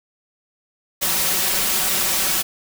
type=noise with comb filter; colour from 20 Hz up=white; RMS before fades=-20 dBFS; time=1.01-2.43 s; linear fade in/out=20 ms; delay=5.3 ms; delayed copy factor=+0.85; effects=none